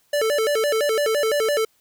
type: tone with vibrato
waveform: square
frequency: 508 Hz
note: B4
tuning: 49 cents sharp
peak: -19 dBFS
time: 0.13-1.65 s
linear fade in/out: 5 ms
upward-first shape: square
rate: 5.9 Hz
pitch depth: 240 cents each way
effects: white hiss -63 dBFS RMS until 1.8 s